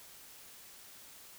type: silence
effects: white hiss -54 dBFS RMS until 1.38 s